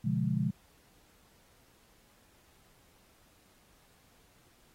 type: chord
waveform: sine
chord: B diminished seventh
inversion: none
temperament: equal with one note detuned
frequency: 123.47 / 144.64 / 174.61 / 207.7 Hz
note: B2 / D3 / F3 / Ab3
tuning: 0 / -26 / 0 / 0 cents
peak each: -33 dBFS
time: 0.04-0.51 s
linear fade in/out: 10 ms
effects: pink hiss -65 dBFS RMS until 4.74 s + AAC 48 kbps